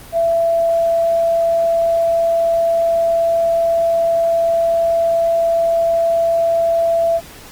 sine tone, 669 Hz, E5, 25 cents sharp, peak -12 dBFS, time 0.12-7.21 s, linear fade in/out 50 ms, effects pink hiss -38 dBFS RMS until 7.51 s + Opus 24 kbps

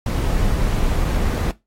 brown noise with dropouts, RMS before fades -19 dBFS, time 0.06-1.51 s, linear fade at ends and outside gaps 2 ms, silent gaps 1.047-1.051 s, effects noise-tail reverb RT60 0.2 s tail -17 dB re dry + AAC 48 kbps

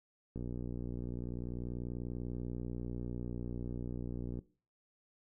click train, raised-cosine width 3 ms, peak -28 dBFS, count 244, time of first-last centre 0.36-4.39 s, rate 60.3 Hz, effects noise-tail reverb RT60 0.4 s tail -20 dB re dry

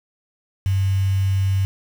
sine tone with quantisation, 96.6 Hz, G2, 25 cents flat, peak -16 dBFS, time 0.66-1.65 s, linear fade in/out 0 ms, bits 6, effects none

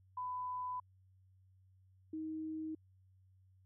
sine tone pair in turn, 1000 / 315 Hz, B5 / D#4, +21 / +21 cents, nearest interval octave + minor sixth, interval 2000 cents, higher first, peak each -38 / -39 dBFS, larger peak first, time 0.17-0.8 / 2.13-2.75 s, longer first, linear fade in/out 5 ms, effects added 94 Hz sine -64 dBFS peak until 3.65 s

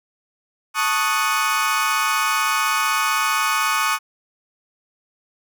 30% pulse chord, D# half-diminished seventh, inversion second, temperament equal, 880 / 1108.7 / 1244.5 / 1480 Hz, A5 / C#6 / D#6 / F#6, 0 / 0 / 0 / 0 cents, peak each -24 / -20 / -19 / -23 dBFS, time 0.74-3.99 s, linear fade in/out 50 ms, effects none

